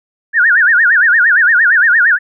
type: tone with vibrato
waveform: sine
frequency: 1624 Hz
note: G#6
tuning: 39 cents flat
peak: -6 dBFS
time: 0.33-2.19 s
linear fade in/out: 50 ms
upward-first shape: sine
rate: 8.7 Hz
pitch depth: 240 cents each way
effects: none